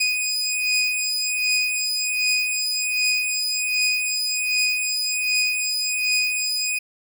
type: beating tone pair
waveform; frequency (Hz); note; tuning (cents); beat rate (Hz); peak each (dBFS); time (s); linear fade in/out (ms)
20% pulse; 2489 / 2490.3; D#7 / D#7; 0 / +1; 1.3; -19 / -18; 0-6.79; 10
effects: none